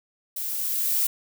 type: noise with level ramp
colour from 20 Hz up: violet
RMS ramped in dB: -31 to -22 dBFS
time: 0.36-1.07 s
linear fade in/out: 5 ms
effects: none